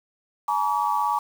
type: tone cluster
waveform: sine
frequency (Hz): 850 / 947 / 1143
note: G#5 / A#5 / D6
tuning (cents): +40 / +27 / -47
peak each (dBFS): -25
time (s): 0.48-1.19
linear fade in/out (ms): 5
effects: 7-bit